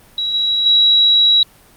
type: tone with level steps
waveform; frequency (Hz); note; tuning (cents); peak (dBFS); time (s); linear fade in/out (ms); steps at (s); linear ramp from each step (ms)
sine; 3882; B7; -31; -16 / -13 / -8; 0.18-1.43; 2; 0.34 / 0.66; 2
effects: pink hiss -47 dBFS RMS until 1.76 s + Opus 32 kbps